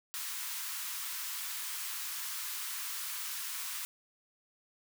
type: high-pass noise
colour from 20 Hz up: white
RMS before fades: -39 dBFS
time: 0.14-3.85 s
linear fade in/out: 0 ms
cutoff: 940 Hz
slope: 48 dB/octave
effects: none